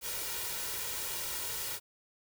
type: noise with comb filter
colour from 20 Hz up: white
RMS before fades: -37 dBFS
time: 0.01-1.8 s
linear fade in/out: 50 ms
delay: 2.1 ms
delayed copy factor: +0.6
effects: none